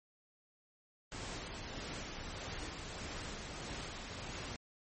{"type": "noise with tremolo", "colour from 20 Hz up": "pink", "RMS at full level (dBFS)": -43, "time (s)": [1.12, 4.56], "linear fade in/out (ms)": 0, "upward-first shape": "sine", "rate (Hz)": 1.6, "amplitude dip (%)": 25, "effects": ["MP3 32 kbps"]}